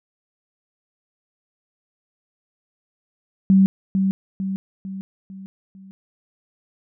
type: tone with echo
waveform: sine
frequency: 192.4 Hz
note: G3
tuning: 32 cents flat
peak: -10 dBFS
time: 3.5-3.66 s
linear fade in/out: 0 ms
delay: 450 ms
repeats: 5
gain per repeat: -6 dB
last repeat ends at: 5.91 s
effects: none